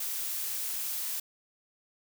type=noise; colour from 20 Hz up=blue; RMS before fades=-34 dBFS; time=0-1.2 s; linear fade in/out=5 ms; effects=none